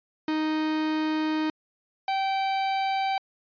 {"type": "tone pair in turn", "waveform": "45% pulse", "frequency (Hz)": [311.1, 775.4], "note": ["D#4", "G5"], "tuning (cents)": [0, -19], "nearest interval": "octave + major third", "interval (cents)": 1581, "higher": "second", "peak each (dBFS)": -24, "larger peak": "neither", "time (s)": [[0.28, 1.5], [2.08, 3.18]], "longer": "first", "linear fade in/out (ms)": 2, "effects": ["resampled to 11025 Hz"]}